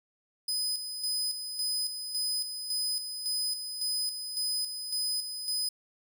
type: tone with tremolo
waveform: sawtooth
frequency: 5010 Hz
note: D#8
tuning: 11 cents sharp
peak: -26 dBFS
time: 0.48-5.69 s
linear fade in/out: 5 ms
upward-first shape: square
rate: 1.8 Hz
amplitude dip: 55%
effects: none